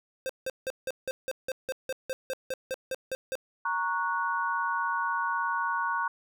square tone bursts, 523.3 Hz, C5, in tune, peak -30 dBFS, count 16, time 0.26-3.354 s, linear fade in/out 0 ms, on 34 ms, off 170 ms
sine chord, F# major, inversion first, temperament equal with one note detuned, 932.3 / 1108.7 / 1469.8 Hz, A#5 / C#6 / F#6, 0 / 0 / -12 cents, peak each -31 dBFS, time 3.65-6.08 s, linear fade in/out 5 ms
effects none

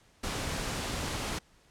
pink noise, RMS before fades -34 dBFS, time 0.23-1.39 s, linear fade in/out 10 ms, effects pink hiss -63 dBFS RMS until 1.7 s + low-pass 9000 Hz 12 dB/octave

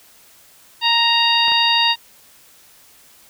harmonic tone, 932.3 Hz, A#5, in tune, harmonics 1 / 2 / 3 / 4 / 5, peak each -19 / -23 / -18 / -18 / -22 dBFS, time 0.81-1.96 s, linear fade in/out 50 ms
clicks, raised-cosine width 0.5 ms, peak -17 / -17 dBFS, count 2, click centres 1.482 / 1.519 s
effects white hiss -49 dBFS RMS until 3.29 s

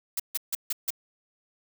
blue noise bursts, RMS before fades -28 dBFS, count 5, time 0.17-0.905 s, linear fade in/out 5 ms, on 27 ms, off 150 ms, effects none

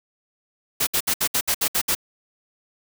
white noise bursts, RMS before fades -21 dBFS, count 9, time 0.8-1.951 s, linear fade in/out 10 ms, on 71 ms, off 64 ms, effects none

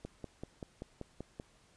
click train, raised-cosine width 2 ms, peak -28 dBFS, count 8, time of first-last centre 0.05-1.399 s, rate 5.19 Hz, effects pink hiss -66 dBFS RMS until 1.76 s + resampled to 22050 Hz

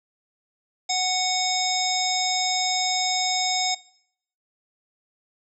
harmonic tone, 740 Hz, F#5, in tune, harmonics 1 / 3 / 5 / 7 / 9 / 10, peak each -26 / -31 / -29 / -27 / -32 / -30 dBFS, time 0.89-3.75 s, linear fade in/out 10 ms, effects noise-tail reverb RT60 0.7 s tail -22 dB re dry

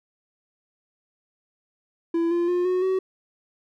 triangle tone with pitch steps, 335 / 345 / 355.3 / 366 / 376.9 Hz, E4 / F4 / F4 / F#4 / F#4, +28 / -21 / +30 / -19 / +32 cents, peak -18 dBFS, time 2.14-2.99 s, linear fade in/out 5 ms, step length 170 ms, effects none

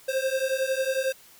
square beating tone pair, 523.3 / 534.3 Hz, C5 / C5, 0 / +36 cents, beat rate 11 Hz, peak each -28 dBFS, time 0.08-1.13 s, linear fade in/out 10 ms, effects white hiss -53 dBFS RMS until 1.39 s

